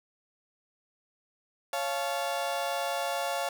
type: chord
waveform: 35% pulse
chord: Db augmented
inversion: none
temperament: just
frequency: 554.4 / 693 / 866.2 Hz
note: Db5 / F5 / A5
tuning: 0 / -14 / -27 cents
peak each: -32 / -31 / -34 dBFS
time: 1.73-3.49 s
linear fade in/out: 2 ms
effects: none